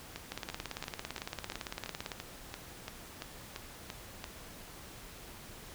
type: two click trains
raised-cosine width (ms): 0.2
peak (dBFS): -20 / -22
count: 33 / 13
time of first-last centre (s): 0.32-2.118 / 0.16-4.242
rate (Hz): 17.8 / 2.94
effects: pink hiss -50 dBFS RMS until 5.74 s